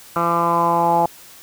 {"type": "tone with low-pass filter sweep", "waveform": "10% pulse", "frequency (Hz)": 170, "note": "F3", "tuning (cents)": -46, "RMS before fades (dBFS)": -17, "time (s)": [0.16, 1.06], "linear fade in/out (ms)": 2, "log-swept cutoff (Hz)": [1300, 810], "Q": 5.9, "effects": ["white hiss -43 dBFS RMS until 1.42 s"]}